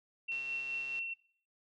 sine tone with tremolo, 2714 Hz, E7, 50 cents sharp, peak -34 dBFS, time 0.28-1.14 s, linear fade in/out 10 ms, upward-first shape sine, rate 4.7 Hz, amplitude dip 35%
click train, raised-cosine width 0.2 ms, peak -37 dBFS, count 92, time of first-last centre 0.32-0.989 s, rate 136 Hz
effects noise-tail reverb RT60 0.5 s tail -18 dB re dry

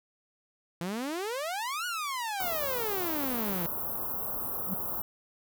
sawtooth exponential two-way sweep, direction up then down, 164.81 to 1480 to 164.81 Hz, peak -28 dBFS, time 0.81-3.66 s, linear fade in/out 0 ms, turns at 1.86 s
white band-stop noise, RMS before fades -34 dBFS, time 2.4-5.02 s, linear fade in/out 2 ms, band 1300 to 12000 Hz, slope 48 dB/octave
triangle tone with exponential growth, 191 Hz, G3, 45 cents flat, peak -25 dBFS, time 4.62-4.74 s, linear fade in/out 5 ms, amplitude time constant 25 ms
effects none

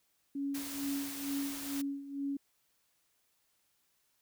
sine tone with tremolo, 279.3 Hz, C#4, 13 cents sharp, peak -32 dBFS, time 0.35-2.37 s, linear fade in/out 5 ms, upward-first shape sine, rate 2.2 Hz, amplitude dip 75%
white noise, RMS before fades -43 dBFS, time 0.54-1.82 s, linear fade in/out 10 ms
effects white hiss -75 dBFS RMS until 4.21 s

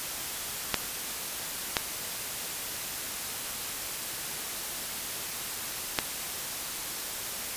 clicks, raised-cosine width 0.2 ms, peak -5 dBFS, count 3, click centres 0.743 / 1.768 / 5.988 s, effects white hiss -35 dBFS RMS until 7.56 s + resampled to 32000 Hz

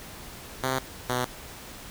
5% pulse tone pair in turn, 130.81 / 125.04 Hz, C3 / B2, 0 / +22 cents, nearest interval minor second, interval 78 cents, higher first, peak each -14 dBFS, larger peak neither, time 0.63-0.79 / 1.09-1.25 s, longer neither, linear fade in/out 5 ms, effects pink hiss -43 dBFS RMS until 1.9 s

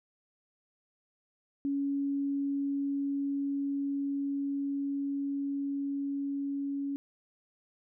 sine tone with level ramp, 279.7 Hz, C#4, 16 cents sharp, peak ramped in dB -28 to -31 dBFS, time 1.65-6.96 s, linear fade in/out 0 ms, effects none

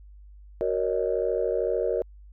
sine chord, D# minor seventh, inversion first, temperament just, 373.4 / 466.7 / 560 / 622.3 Hz, F#4 / A#4 / C#5 / D#5, +16 / +2 / +18 / 0 cents, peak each -29 / -26 / -29 / -30 dBFS, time 0.61-2.02 s, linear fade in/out 0 ms, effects tanh soft clip ceiling -13 dBFS + added 50 Hz sine -45 dBFS peak until 2.32 s

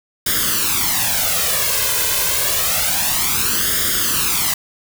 white noise with flanger, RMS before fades -18 dBFS, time 0.26-4.54 s, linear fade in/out 5 ms, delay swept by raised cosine 0.58 to 1.98 ms, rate 0.28 Hz, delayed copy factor +0.75, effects none

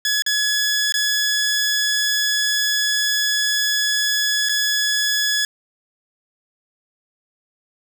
15% pulse tone with dropouts, 1694 Hz, G#6, 34 cents sharp, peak -11 dBFS, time 0.05-5.45 s, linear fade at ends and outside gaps 2 ms, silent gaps 0.222-0.263 / 0.923-0.94 / 4.488-4.493 s, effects none

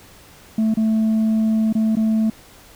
sine tone with dropouts, 220 Hz, A3, in tune, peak -12 dBFS, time 0.58-2.3 s, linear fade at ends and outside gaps 5 ms, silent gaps 0.741-0.771 / 1.727-1.751 / 1.955-1.968 s, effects tanh soft clip ceiling -14 dBFS + pink hiss -46 dBFS RMS until 2.75 s

